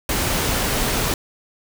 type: noise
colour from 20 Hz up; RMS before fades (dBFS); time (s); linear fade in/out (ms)
pink; -21; 0.09-1.14; 2
effects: none